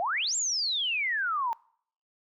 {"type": "exponential two-way sweep", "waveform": "sine", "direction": "up then down", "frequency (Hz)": [650, 7560, 888], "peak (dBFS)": -26, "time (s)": [0, 1.53], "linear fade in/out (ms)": 0, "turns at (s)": 0.36, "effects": ["noise-tail reverb RT60 0.6 s tail -25 dB re dry"]}